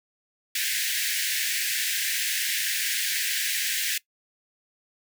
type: high-pass noise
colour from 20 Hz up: pink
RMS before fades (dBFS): -27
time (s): 0.55-3.98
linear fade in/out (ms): 5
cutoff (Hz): 1600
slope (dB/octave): 96
effects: noise-tail reverb RT60 0.1 s tail -20 dB re dry